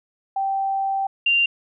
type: tone pair in turn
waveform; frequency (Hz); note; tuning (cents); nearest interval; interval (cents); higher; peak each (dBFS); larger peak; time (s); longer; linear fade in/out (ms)
sine; 780 / 2780; G5 / F7; -9 / -9; octave + minor seventh; 2200; second; -20 / -15; second; 0.36-1.07 / 1.26-1.46; first; 5
effects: none